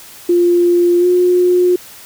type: tone with pitch glide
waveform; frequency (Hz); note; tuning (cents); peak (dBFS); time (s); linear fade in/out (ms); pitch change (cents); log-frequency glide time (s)
sine; 349.2 to 358.8; F4 to F4; 0 to +47; -8; 0.29-1.76; 5; +47; 0.99-1.06
effects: white hiss -37 dBFS RMS until 2.05 s